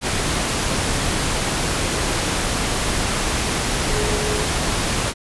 sine tone in noise, 422 Hz, G#4, 28 cents sharp, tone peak -25 dBFS, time 3.87-4.47 s, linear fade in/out 50 ms, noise pink, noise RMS -21 dBFS, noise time 0.01-5.14 s, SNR -7 dB, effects resampled to 24000 Hz

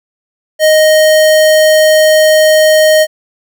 square tone, 622 Hz, D#5, 1 cent flat, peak -5 dBFS, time 0.59-3.07 s, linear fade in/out 50 ms, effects none

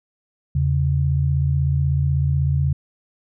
sine tone pair together, 82.41 / 138.6 Hz, E2 / C#3, 0 / 0 cents, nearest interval major sixth, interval 900 cents, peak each -20 / -18 dBFS, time 0.55-2.73 s, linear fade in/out 5 ms, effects none

